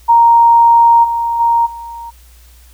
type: tone with level steps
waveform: sine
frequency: 932.3 Hz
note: A#5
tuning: in tune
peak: -4 / -13 / -8 / -25 dBFS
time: 0.08-2.11 s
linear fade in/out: 20 ms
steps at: 1.03 / 1.39 / 1.65 s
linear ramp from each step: 20 ms
effects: added 60 Hz sine -40 dBFS peak until 2.73 s + white hiss -48 dBFS RMS until 2.73 s

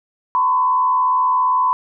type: tone with frequency modulation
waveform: sine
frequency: 1012 Hz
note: B5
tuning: 42 cents sharp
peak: -13 dBFS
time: 0.35-1.73 s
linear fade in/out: 0 ms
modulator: 77.5 Hz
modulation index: 0.64
effects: none

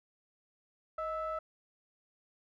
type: ring-modulated tone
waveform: triangle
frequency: 340 Hz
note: F4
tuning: 46 cents flat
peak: -29 dBFS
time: 0.98-1.39 s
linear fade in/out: 5 ms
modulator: 969 Hz
effects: none

